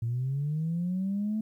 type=linear sweep; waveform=sine; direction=up; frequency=112.9 to 220 Hz; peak=-26 dBFS; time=0.02-1.41 s; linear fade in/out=5 ms; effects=tanh soft clip ceiling -23 dBFS + 11-bit